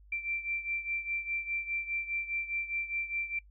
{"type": "beating tone pair", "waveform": "sine", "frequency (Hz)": [2349, 2353.9], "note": ["D7", "D7"], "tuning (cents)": [0, 3], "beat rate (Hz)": 4.9, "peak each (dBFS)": [-34, -38], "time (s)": [0.12, 3.39], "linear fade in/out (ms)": 5, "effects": ["noise-tail reverb RT60 0.1 s tail -24 dB re dry", "added 50 Hz sine -54 dBFS peak until 3.5 s"]}